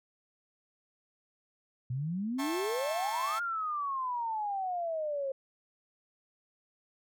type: exponential two-way sweep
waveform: sine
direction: up then down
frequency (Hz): 119.9 to 1421 to 531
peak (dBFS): -31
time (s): 1.9-5.32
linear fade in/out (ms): 5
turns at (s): 3.41
type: chord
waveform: sawtooth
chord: A dominant seventh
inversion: second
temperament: equal with one note detuned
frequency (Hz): 659.3 / 784 / 880 / 1083.4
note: E5 / G5 / A5 / C#6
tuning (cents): 0 / 0 / 0 / -40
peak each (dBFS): -39 / -41 / -36 / -35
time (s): 2.38-3.4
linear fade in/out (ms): 20
effects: none